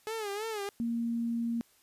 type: tone with vibrato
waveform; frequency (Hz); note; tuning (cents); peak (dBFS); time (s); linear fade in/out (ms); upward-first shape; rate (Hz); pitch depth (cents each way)
sawtooth; 423.6; G#4; +34; -30; 0.07-0.69; 0; sine; 3.1; 110
type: tone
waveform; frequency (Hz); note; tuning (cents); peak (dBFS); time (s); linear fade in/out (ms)
sine; 233.1; A#3; 0; -29; 0.8-1.61; 0
effects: white hiss -65 dBFS RMS until 1.82 s + resampled to 32000 Hz